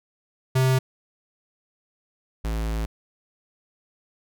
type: tone pair in turn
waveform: square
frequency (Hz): 130.5 / 54.87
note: C3 / A1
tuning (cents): -4 / -4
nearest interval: octave + minor third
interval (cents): 1500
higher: first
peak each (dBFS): -18 / -25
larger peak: first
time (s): 0.55-0.79 / 2.44-2.86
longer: second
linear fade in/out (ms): 10
effects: none